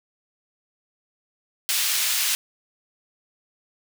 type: high-pass noise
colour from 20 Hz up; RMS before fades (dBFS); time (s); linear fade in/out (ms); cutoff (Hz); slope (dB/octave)
pink; -23; 1.69-2.35; 0; 2700; 12
effects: none